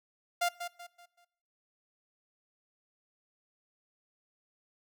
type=tone with echo; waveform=sawtooth; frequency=698.5 Hz; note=F5; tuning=in tune; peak=-23 dBFS; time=0.41-0.49 s; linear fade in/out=10 ms; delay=190 ms; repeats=4; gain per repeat=-9 dB; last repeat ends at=1.25 s; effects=noise-tail reverb RT60 0.8 s tail -22 dB re dry